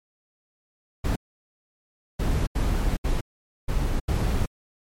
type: noise bursts at uneven times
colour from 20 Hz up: brown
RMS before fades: -23 dBFS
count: 6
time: 1.04-1.16 / 2.19-2.47 / 2.55-2.97 / 3.04-3.21 / 3.68-4 / 4.08-4.46 s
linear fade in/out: 10 ms
effects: MP3 64 kbps